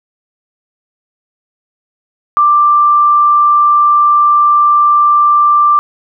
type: tone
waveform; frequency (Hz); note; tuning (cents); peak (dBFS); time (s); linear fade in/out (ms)
sine; 1180; D6; +8; -5; 2.37-5.79; 0
effects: none